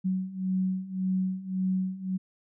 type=beating tone pair; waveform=sine; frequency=186 / 187.8 Hz; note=F#3 / F#3; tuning=+9 / +26 cents; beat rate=1.8 Hz; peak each=-31 / -28 dBFS; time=0.04-2.18 s; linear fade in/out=20 ms; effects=none